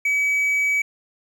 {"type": "tone", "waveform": "triangle", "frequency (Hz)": 2280, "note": "C#7", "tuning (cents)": 48, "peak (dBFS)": -16, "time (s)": [0.05, 0.82], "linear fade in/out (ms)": 5, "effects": ["9-bit"]}